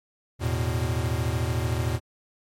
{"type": "chord", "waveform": "square", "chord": "E suspended fourth", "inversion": "none", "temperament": "equal", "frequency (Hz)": [82.41, 110, 123.47], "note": ["E2", "A2", "B2"], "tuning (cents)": [0, 0, 0], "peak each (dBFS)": -29, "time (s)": [0.39, 2], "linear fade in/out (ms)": 50, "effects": ["MP3 64 kbps"]}